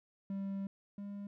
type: tone pair in turn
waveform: triangle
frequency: 196 / 201.6 Hz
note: G3 / G3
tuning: 0 / +49 cents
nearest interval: unison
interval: 49 cents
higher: second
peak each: -34 / -39 dBFS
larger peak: first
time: 0.3-0.67 / 0.98-1.27 s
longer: first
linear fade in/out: 2 ms
effects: none